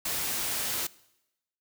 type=noise; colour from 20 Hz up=white; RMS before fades=-31 dBFS; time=0.05-0.87 s; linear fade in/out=5 ms; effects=noise-tail reverb RT60 0.9 s tail -21 dB re dry